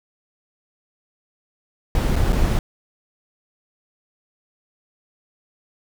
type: noise with dropouts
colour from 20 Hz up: brown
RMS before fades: -18 dBFS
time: 1.95-2.59 s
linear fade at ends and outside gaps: 2 ms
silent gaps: 2.158-2.162 / 2.324-2.328 s
effects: none